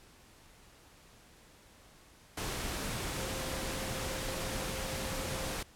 sine tone in noise, 527 Hz, C5, 12 cents sharp, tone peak -44 dBFS, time 3.17-5.57 s, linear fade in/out 5 ms, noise pink, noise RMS -37 dBFS, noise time 2.37-5.63 s, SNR -10 dB, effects pink hiss -59 dBFS RMS until 5.75 s + low-pass 12000 Hz 12 dB/octave

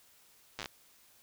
slowing click train, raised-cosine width 0.2 ms, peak -21 dBFS, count 7, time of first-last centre 0.59-0.658 s, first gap 8 ms, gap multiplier 1.14, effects white hiss -63 dBFS RMS until 1.22 s

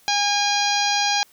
harmonic tone, 815 Hz, G#5, 33 cents flat, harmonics 1 / 2 / 3 / 4 / 5 / 6 / 7 / 8, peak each -22 / -28 / -27 / -28 / -26 / -27 / -29 / -32 dBFS, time 0.08-1.23 s, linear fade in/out 0 ms, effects white hiss -55 dBFS RMS until 1.32 s

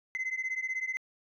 sine beating tone pair, 2045 / 2061 Hz, C7 / C7, -40 / -27 cents, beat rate 16 Hz, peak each -32 / -33 dBFS, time 0.15-0.97 s, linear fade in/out 0 ms, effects tanh soft clip ceiling -28 dBFS

